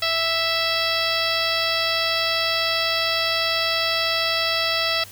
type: harmonic tone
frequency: 659.3 Hz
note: E5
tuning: in tune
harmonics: 1 / 2 / 3 / 4 / 5 / 6 / 7 / 8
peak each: -28 / -28 / -28 / -28 / -28 / -28 / -28 / -28 dBFS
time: 0.02-5.04 s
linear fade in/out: 5 ms
effects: added 97 Hz sine -47 dBFS peak until 5.11 s + white hiss -43 dBFS RMS until 5.11 s